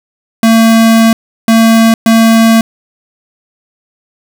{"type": "tone bursts at uneven times", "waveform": "square", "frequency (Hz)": 225.9, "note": "A3", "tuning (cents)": 46, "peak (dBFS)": -4, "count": 3, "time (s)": [[0.43, 1.13], [1.48, 1.94], [2.06, 2.61]], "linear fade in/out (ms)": 2, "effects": []}